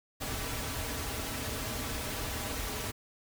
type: noise with comb filter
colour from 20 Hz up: pink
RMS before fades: -36 dBFS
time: 0.2-2.92 s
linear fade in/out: 20 ms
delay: 5.6 ms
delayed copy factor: -0.6
effects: none